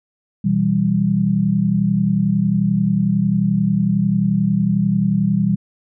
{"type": "chord", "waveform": "sine", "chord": "E minor", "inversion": "second", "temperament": "equal", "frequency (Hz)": [123.47, 164.81, 196], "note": ["B2", "E3", "G3"], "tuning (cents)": [0, 0, 0], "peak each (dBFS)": [-22, -19, -16], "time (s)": [0.44, 5.56], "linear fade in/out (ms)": 10, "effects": []}